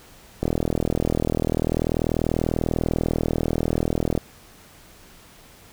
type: click train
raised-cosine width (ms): 2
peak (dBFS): -8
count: 152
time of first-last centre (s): 0.43-4.177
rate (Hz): 40.3
effects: pink hiss -49 dBFS RMS until 5.72 s